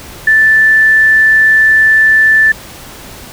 sine tone, 1760 Hz, A6, in tune, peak -4 dBFS, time 0.27-2.52 s, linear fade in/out 5 ms, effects pink hiss -31 dBFS RMS until 3.32 s

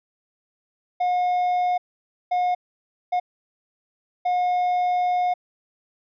triangle tone bursts at uneven times, 720 Hz, F#5, 47 cents flat, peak -17 dBFS, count 4, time 1-1.78 / 2.31-2.55 / 3.12-3.2 / 4.25-5.34 s, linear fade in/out 10 ms, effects resampled to 11025 Hz

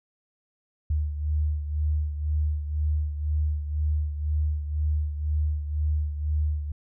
sine beating tone pair, 75.2 / 77.2 Hz, D2 / D#2, +42 / -13 cents, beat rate 2 Hz, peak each -24 / -31 dBFS, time 0.9-6.72 s, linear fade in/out 5 ms, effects none

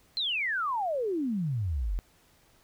sine exponential sweep, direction down, 4211 to 40.36 Hz, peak -27 dBFS, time 0.17-1.99 s, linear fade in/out 0 ms, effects pink hiss -63 dBFS RMS until 2.63 s

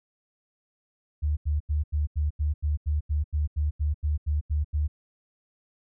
sine tone bursts, 74.8 Hz, D2, 32 cents sharp, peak -22 dBFS, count 16, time 1.22-4.88 s, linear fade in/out 20 ms, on 150 ms, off 84 ms, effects none

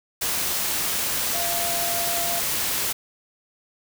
sine tone in noise, 688 Hz, F5, 26 cents flat, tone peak -29 dBFS, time 1.34-2.4 s, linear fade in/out 10 ms, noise white, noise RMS -25 dBFS, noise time 0.21-2.93 s, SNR -7 dB, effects none

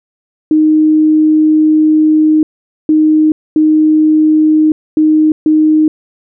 sine tone bursts at uneven times, 309.8 Hz, D#4, 7 cents flat, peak -5 dBFS, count 5, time 0.51-2.43 / 2.89-3.32 / 3.56-4.72 / 4.97-5.32 / 5.46-5.88 s, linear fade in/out 2 ms, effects none

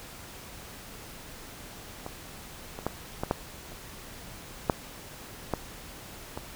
clicks, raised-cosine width 1 ms, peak -21 / -23 / -13 / -15 / -10 / -30 / -7 / -12 / -20 dBFS, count 9, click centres 2.064 / 2.789 / 2.866 / 3.235 / 3.311 / 3.72 / 4.698 / 5.537 / 6.375 s, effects pink hiss -45 dBFS RMS until 6.55 s

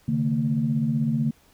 sine tone cluster, 135.3 / 151.2 / 227.2 Hz, C#3 / D#3 / A#3, -42 / -49 / -44 cents, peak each -27 / -25 / -23 dBFS, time 0.08-1.31 s, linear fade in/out 5 ms, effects tanh soft clip ceiling -11 dBFS + pink hiss -59 dBFS RMS until 1.53 s

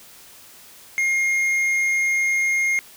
sine tone with tanh clipping, 2134 Hz, C7, 34 cents sharp, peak -19 dBFS, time 0.98-2.79 s, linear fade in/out 0 ms, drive 7 dB, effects white hiss -46 dBFS RMS until 2.96 s

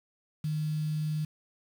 sine tone with quantisation, 153.5 Hz, D#3, 23 cents flat, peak -28 dBFS, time 0.44-1.25 s, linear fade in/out 5 ms, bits 8, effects none

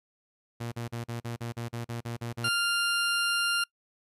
sawtooth tone bursts, 117.7 Hz, A#2, 17 cents sharp, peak -29 dBFS, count 12, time 0.6-2.491 s, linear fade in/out 10 ms, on 120 ms, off 41 ms
20% pulse tone, 1396.9 Hz, F6, in tune, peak -20 dBFS, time 2.44-3.64 s, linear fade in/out 5 ms
effects noise-tail reverb RT60 0.1 s tail -26 dB re dry + resampled to 32000 Hz

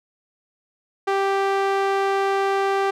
sawtooth tone with band-pass filter, 392 Hz, G4, in tune, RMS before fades -21 dBFS, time 1.07-2.91 s, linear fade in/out 10 ms, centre 880 Hz, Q 0.69, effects none

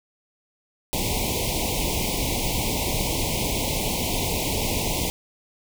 pink band-stop noise, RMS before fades -25 dBFS, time 0.93-5.1 s, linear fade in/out 0 ms, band 1000 to 2100 Hz, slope 96 dB/octave, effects none

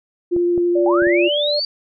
sine tone with vibrato, 349.2 Hz, F4, in tune, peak -14 dBFS, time 0.31-1.29 s, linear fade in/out 20 ms, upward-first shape triangle, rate 12 Hz, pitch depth 10 cents each way
clicks, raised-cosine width 2 ms, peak -16 / -15 / -18 / -19 dBFS, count 4, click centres 0.364 / 0.578 / 1.022 / 1.07 s
sine tone with pitch glide, 580 to 587.8 Hz, D5 to D5, -22 to +1 cents, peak -18 dBFS, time 0.75-1.6 s, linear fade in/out 10 ms, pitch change +23 cents, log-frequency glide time 1.04-1.39 s
sine linear sweep, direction up, 740 to 4699 Hz, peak -19 dBFS, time 0.86-1.65 s, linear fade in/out 2 ms
effects none

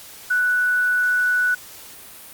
sine tone with quantisation, 1481 Hz, F#6, 1 cent sharp, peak -16 dBFS, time 0.3-1.55 s, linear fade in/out 10 ms, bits 7, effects white hiss -41 dBFS RMS until 2.33 s + Opus 48 kbps

